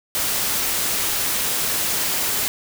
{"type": "noise", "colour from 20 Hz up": "white", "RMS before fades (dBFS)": -22, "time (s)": [0.15, 2.48], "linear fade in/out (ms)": 0, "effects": []}